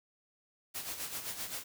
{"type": "noise with tremolo", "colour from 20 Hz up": "white", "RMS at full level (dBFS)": -38, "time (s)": [0.74, 1.64], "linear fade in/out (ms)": 20, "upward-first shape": "sine", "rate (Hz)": 7.7, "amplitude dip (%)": 60, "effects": []}